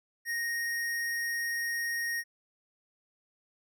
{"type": "tone", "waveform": "square", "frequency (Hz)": 1864.7, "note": "A#6", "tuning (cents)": 0, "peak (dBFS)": -31, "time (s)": [0.25, 2.24], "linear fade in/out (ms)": 50, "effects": []}